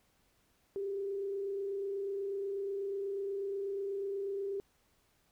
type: tone with frequency modulation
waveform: sine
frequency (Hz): 395.7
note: G4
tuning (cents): +16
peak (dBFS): -34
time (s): 0.76-4.6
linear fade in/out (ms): 0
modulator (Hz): 28.2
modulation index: 0.34
effects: pink hiss -72 dBFS RMS until 5.31 s